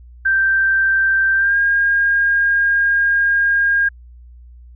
sine tone with pitch glide, 1568 to 1618.6 Hz, G6 to G#6, 0 to -45 cents, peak -12 dBFS, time 0.25-3.89 s, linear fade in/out 10 ms, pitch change +55 cents, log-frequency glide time 1.35-1.57 s, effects added 60 Hz sine -38 dBFS peak until 4.75 s

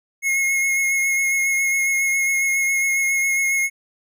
square tone with vibrato, 2164 Hz, C#7, 42 cents flat, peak -18 dBFS, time 0.22-3.7 s, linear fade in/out 50 ms, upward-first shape triangle, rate 7.3 Hz, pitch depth 20 cents each way, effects none

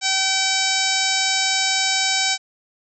harmonic tone, 768 Hz, G5, 36 cents flat, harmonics 1 / 2 / 3 / 4 / 5 / 6 / 7 / 8 / 9 / 10, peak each -27 / -28 / -25 / -29 / -25 / -27 / -25 / -29 / -27 / -30 dBFS, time 0.01-2.38 s, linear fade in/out 50 ms, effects none

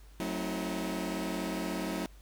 sawtooth chord, F# diminished seventh, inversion none, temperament just, 185 / 222 / 266.4 / 319.7 Hz, F#3 / A3 / C4 / Eb4, 0 / +16 / +31 / +47 cents, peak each -33 / -36 / -36 / -33 dBFS, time 0.2-2.06 s, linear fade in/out 0 ms, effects added 50 Hz sine -51 dBFS peak until 2.21 s + pink hiss -62 dBFS RMS until 2.21 s

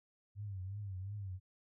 sine tone with vibrato, 98 Hz, G2, in tune, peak -40 dBFS, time 0.35-1.4 s, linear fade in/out 50 ms, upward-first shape triangle, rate 2.8 Hz, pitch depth 130 cents each way, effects none

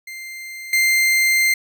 40% pulse tone with level steps, 2093 Hz, C7, in tune, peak -30 / -13 dBFS, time 0.07-1.54 s, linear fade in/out 5 ms, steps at 0.73 s, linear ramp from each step 2 ms, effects none

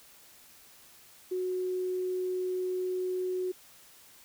sine tone, 367.5 Hz, F#4, 12 cents flat, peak -29 dBFS, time 1.31-3.52 s, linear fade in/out 10 ms, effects white hiss -56 dBFS RMS until 4.24 s

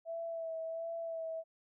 sine tone with vibrato, 658 Hz, E5, 3 cents flat, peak -37 dBFS, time 0.05-1.44 s, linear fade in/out 50 ms, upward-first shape sine, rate 1.4 Hz, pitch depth 25 cents each way, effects none

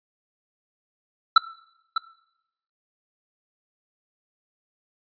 square tone with echo, 1327 Hz, E6, 11 cents sharp, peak -9 dBFS, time 1.36-1.38 s, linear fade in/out 5 ms, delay 600 ms, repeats 1, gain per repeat -11 dB, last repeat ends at 1.98 s, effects noise-tail reverb RT60 0.8 s tail -18 dB re dry + resampled to 11025 Hz

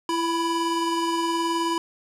square tone pair together, 335.6 / 987.8 Hz, E4 / B5, +31 / 0 cents, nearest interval octave + perfect fifth, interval 1869 cents, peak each -26 dBFS, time 0.09-1.78 s, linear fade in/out 2 ms, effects low-pass 9000 Hz 12 dB/octave + 9-bit

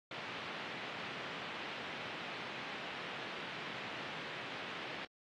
white band-pass noise, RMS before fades -45 dBFS, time 0.11-5.05 s, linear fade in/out 2 ms, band 120 to 3100 Hz, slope 24 dB/octave, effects AAC 48 kbps

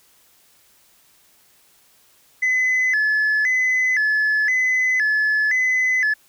sine tone with vibrato, 1864.7 Hz, A#6, in tune, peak -14 dBFS, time 2.42-6.14 s, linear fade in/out 10 ms, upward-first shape square, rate 0.97 Hz, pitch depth 140 cents each way, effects tanh soft clip ceiling -14 dBFS + white hiss -56 dBFS RMS until 6.28 s

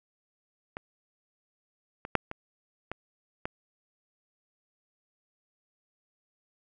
clicks, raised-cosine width 0.5 ms, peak -21 / -23 / -6 / -21 / -19 / -17 dBFS, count 6, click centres 0.769 / 2.051 / 2.153 / 2.314 / 2.916 / 3.455 s, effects none

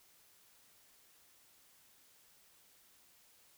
silence, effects white hiss -66 dBFS RMS until 3.57 s

